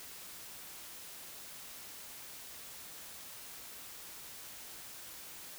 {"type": "silence", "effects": ["white hiss -49 dBFS RMS until 5.58 s"]}